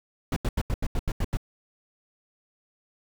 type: noise bursts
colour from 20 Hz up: brown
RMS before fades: -25 dBFS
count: 9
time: 0.32-1.371 s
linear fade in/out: 2 ms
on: 43 ms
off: 83 ms
effects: none